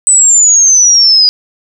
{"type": "exponential sweep", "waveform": "sine", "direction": "down", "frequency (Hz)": [8110, 4894], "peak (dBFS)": -3, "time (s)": [0.07, 1.29], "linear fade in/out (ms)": 0, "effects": []}